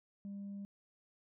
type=tone; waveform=sine; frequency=199.9 Hz; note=G3; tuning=34 cents sharp; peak=-40 dBFS; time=0.25-0.65 s; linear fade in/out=0 ms; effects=tanh soft clip ceiling -40 dBFS